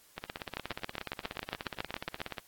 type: two click trains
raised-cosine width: 0.3 ms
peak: -17 / -21 dBFS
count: 13 / 38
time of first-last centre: 0.57-2.216 / 0.18-2.382 s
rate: 7.29 / 16.8 Hz
effects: white hiss -61 dBFS RMS until 2.47 s + AAC 64 kbps